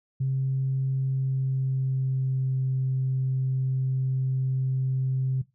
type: tone with pitch glide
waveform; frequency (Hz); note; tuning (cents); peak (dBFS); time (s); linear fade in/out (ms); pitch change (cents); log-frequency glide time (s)
sine; 133.3 to 131.16; C3 to C3; +33 to +5; -22; 0.2-5.42; 10; -28; 0.96-2.65
effects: noise-tail reverb RT60 0.2 s tail -17 dB re dry + tanh soft clip ceiling -18 dBFS